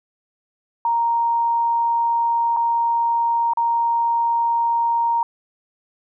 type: tone with dropouts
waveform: sine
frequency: 932.3 Hz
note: A#5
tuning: in tune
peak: -16 dBFS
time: 0.85-5.23 s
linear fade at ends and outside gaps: 2 ms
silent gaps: 2.565-2.569 / 3.535-3.572 s
effects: none

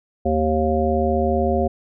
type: harmonic tone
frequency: 77.78 Hz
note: D#2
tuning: in tune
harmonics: 1 / 3 / 5 / 7 / 9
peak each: -23 / -23 / -23 / -23 / -23 dBFS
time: 0.25-1.68 s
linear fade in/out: 10 ms
effects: none

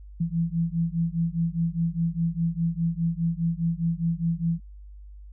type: beating tone pair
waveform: sine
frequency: 164.81 / 169.71 Hz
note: E3 / F3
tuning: 0 / -49 cents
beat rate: 4.9 Hz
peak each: -26 dBFS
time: 0.2-4.6 s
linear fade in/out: 10 ms
effects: added 50 Hz sine -41 dBFS peak until 5.32 s

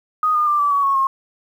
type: tone with pitch steps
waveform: sine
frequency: 1244.5 / 1214.7 / 1185.6 / 1157.1 / 1129.4 / 1102.3 / 1075.9 Hz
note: D#6 / D#6 / D6 / D6 / C#6 / C#6 / C6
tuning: 0 / -42 / +16 / -26 / +32 / -10 / +48 cents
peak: -14 dBFS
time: 0.23-1.07 s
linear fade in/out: 2 ms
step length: 120 ms
effects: 8-bit

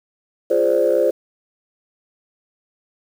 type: chord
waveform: sine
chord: D half-diminished seventh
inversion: first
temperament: equal with one note detuned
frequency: 346.8 / 415.3 / 523.3 / 587.3 Hz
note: F4 / Ab4 / C5 / D5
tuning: -12 / 0 / 0 / 0 cents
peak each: -21 / -20 / -16 / -19 dBFS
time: 0.5-1.11 s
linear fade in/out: 10 ms
effects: tanh soft clip ceiling -6 dBFS + 7-bit

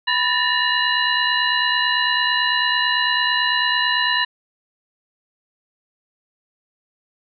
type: tone cluster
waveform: sine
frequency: 988 / 1759 / 1828 / 2857 / 3986 Hz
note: B5 / A6 / A#6 / F7 / B7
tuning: 0 / -1 / -34 / +39 / +15 cents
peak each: -23 dBFS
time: 0.07-4.25 s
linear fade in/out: 10 ms
effects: none

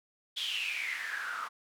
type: noise with band-pass filter sweep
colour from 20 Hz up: white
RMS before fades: -36 dBFS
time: 0.36-1.49 s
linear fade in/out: 20 ms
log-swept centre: 3400 to 1200 Hz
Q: 9.5
effects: none

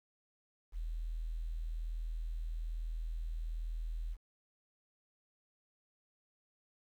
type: tone with quantisation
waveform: sine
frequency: 40.58 Hz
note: E1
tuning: 26 cents flat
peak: -36 dBFS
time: 0.72-4.17 s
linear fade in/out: 50 ms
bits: 11
effects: none

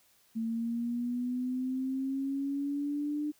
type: linear sweep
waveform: sine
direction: up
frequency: 224 to 299.6 Hz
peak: -30 dBFS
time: 0.35-3.32 s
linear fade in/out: 20 ms
effects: white hiss -66 dBFS RMS until 3.39 s

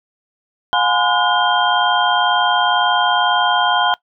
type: tone cluster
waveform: sine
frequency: 714 / 836 / 1020 / 1443 / 3178 Hz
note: F5 / G#5 / C6 / F#6 / G7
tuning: +38 / +11 / -44 / -44 / +23 cents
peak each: -19 dBFS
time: 0.73-3.94 s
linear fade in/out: 0 ms
effects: noise-tail reverb RT60 0.1 s tail -22 dB re dry

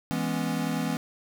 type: chord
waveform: square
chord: C# minor seventh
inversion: first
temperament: equal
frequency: 164.81 / 207.7 / 246.9 / 277.2 Hz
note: E3 / G#3 / B3 / C#4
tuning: 0 / 0 / 0 / 0 cents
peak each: -32 / -34 / -32 / -34 dBFS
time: 0.11-0.97 s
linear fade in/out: 0 ms
effects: none

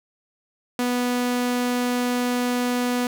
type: tone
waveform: sawtooth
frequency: 246 Hz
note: B3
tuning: 7 cents flat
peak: -17 dBFS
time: 0.79-3.07 s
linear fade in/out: 2 ms
effects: none

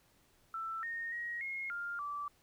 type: tone with pitch steps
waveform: sine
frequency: 1330 / 1846 / 1891 / 2155 / 1401 / 1161 Hz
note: E6 / A#6 / A#6 / C#7 / F6 / D6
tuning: +15 / -17 / +24 / -49 / +5 / -20 cents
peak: -37 dBFS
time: 0.54-2.28 s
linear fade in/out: 2 ms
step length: 290 ms
effects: pink hiss -69 dBFS RMS until 2.42 s

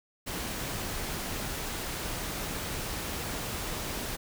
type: noise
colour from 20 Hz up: pink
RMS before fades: -35 dBFS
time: 0.26-4.17 s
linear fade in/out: 20 ms
effects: none

